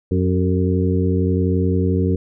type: harmonic tone with a mistuned harmonic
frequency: 91.3 Hz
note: F#2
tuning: 23 cents flat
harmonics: 1 / 2 / 3 / 4 / 5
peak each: -18 / -21 / -23 / -24 / -25 dBFS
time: 0.11-2.16 s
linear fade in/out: 5 ms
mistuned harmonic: 4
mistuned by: +48 cents
effects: none